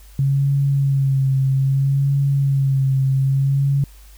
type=tone with vibrato; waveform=sine; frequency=136.8 Hz; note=C#3; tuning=23 cents flat; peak=-14 dBFS; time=0.19-3.84 s; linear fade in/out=2 ms; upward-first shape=sine; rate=0.62 Hz; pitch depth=36 cents each way; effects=added 50 Hz sine -41 dBFS peak until 4.17 s + white hiss -51 dBFS RMS until 4.17 s